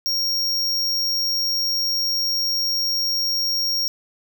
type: tone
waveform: square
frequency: 5570 Hz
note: F8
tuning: 5 cents flat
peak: -20 dBFS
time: 0.06-3.88 s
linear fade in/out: 0 ms
effects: none